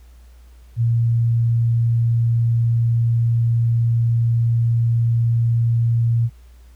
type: tone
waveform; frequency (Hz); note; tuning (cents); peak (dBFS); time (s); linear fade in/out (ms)
sine; 116.54; A#2; 0; -14; 0.76-6.3; 50
effects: added 60 Hz sine -42 dBFS peak until 6.75 s + pink hiss -58 dBFS RMS until 6.75 s